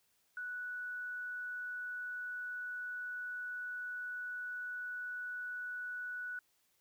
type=tone; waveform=sine; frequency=1477 Hz; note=F#6; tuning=3 cents flat; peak=-39 dBFS; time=0.37-6.39 s; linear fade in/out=2 ms; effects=white hiss -75 dBFS RMS until 6.8 s